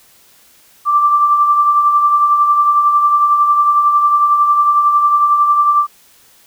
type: tone with tremolo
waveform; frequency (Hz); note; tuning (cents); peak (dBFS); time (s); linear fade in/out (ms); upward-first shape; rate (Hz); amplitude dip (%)
sine; 1174.7; D6; 0; -6; 0.85-5.87; 50; triangle; 11; 50
effects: white hiss -48 dBFS RMS until 6.46 s